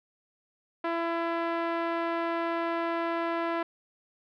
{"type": "tone with low-pass filter", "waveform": "5% pulse", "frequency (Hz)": 335.2, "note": "E4", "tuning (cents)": 29, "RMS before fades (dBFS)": -30, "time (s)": [0.84, 3.63], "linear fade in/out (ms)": 5, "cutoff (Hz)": 1100, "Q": 0.74, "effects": []}